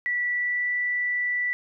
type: tone with pitch glide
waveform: sine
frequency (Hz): 1955 to 1967.5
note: B6 to B6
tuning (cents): -18 to -7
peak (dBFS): -23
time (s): 0.06-1.53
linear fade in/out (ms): 0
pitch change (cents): +11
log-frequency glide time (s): 0.22-0.71
effects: none